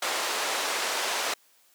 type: band-pass noise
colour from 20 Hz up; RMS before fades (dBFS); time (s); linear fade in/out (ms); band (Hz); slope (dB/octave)
pink; -29; 0.02-1.34; 5; 550 to 8200; 12
effects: white hiss -62 dBFS RMS until 1.74 s + high-pass 300 Hz 12 dB/octave